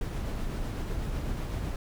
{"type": "noise with tremolo", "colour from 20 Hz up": "brown", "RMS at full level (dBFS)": -31, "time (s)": [0.01, 1.76], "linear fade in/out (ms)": 2, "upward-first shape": "triangle", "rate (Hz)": 8, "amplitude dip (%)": 30, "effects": []}